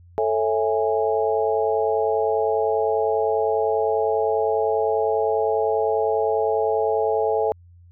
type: chord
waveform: sine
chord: A major seventh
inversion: none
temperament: just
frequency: 440 / 550 / 660 / 825 Hz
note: A4 / C#5 / E5 / G#5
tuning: 0 / -14 / +2 / -12 cents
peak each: -21 / -27 / -25 / -25 dBFS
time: 0.18-7.52 s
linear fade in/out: 0 ms
effects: added 87 Hz sine -46 dBFS peak until 7.91 s